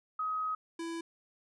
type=tone pair in turn; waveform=sine / square; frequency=1264 / 332.5 Hz; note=D#6 / E4; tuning=+27 / +15 cents; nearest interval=octave + major seventh; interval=2312 cents; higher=first; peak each=-31 / -37 dBFS; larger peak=first; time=0.19-0.55 / 0.79-1.01 s; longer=first; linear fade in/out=5 ms; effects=resampled to 24000 Hz